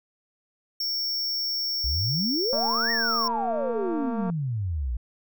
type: tone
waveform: square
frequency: 5470 Hz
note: F8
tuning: 37 cents flat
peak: -26 dBFS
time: 0.8-3.28 s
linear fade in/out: 5 ms
type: exponential two-way sweep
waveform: sine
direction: up then down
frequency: 55 to 1902 to 55 Hz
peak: -25 dBFS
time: 1.84-4.97 s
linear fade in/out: 5 ms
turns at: 2.91 s
type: click train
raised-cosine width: 1 ms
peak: -21 dBFS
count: 408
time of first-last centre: 2.53-4.3 s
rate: 230 Hz
effects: none